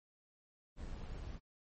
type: noise with amplitude modulation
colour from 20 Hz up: brown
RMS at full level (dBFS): -43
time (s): 0.76-1.4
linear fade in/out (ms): 50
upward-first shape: sine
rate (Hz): 94.3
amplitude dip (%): 40
effects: MP3 32 kbps